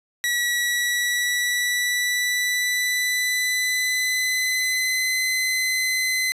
sawtooth tone with pitch glide, 1934 to 2037 Hz, B6 to C7, -37 to -47 cents, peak -17 dBFS, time 0.24-6.32 s, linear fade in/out 0 ms, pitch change +90 cents, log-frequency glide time 0.58-5.21 s, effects resampled to 32000 Hz + 9-bit

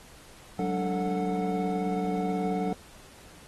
triangle tone cluster, 185.8 / 204.5 / 290.8 / 443 / 733 Hz, F#3 / G#3 / D4 / A4 / F#5, +7 / -26 / -17 / +12 / -16 cents, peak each -28 / -37 / -32 / -31 / -31 dBFS, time 0.59-2.73 s, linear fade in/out 2 ms, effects pink hiss -52 dBFS RMS until 3.47 s + AAC 32 kbps

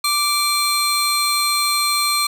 25% pulse tone pair together, 1170 / 4169 Hz, D6 / C8, -7 / -7 cents, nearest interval octave + minor seventh, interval 2200 cents, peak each -16 / -14 dBFS, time 0.04-2.27 s, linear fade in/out 5 ms, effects none

